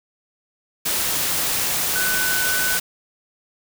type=tone in noise; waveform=sine; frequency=1500 Hz; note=F#6; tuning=23 cents sharp; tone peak=-22 dBFS; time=1.95-2.78 s; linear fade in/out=10 ms; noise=white; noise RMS=-22 dBFS; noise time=0.85-2.8 s; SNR=-3 dB; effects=none